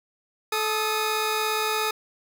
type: tone pair together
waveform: 15% pulse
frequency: 433.9 / 1244.5 Hz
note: A4 / D#6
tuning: -24 / 0 cents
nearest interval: octave + tritone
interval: 1824 cents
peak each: -19 / -21 dBFS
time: 0.52-1.91 s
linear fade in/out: 5 ms
effects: none